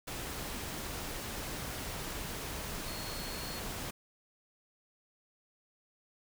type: tone in noise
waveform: sine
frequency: 4323 Hz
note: C#8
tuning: 44 cents flat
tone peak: -46 dBFS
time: 2.87-3.6 s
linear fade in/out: 10 ms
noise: pink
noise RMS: -40 dBFS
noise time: 0.07-3.91 s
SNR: -9 dB
effects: none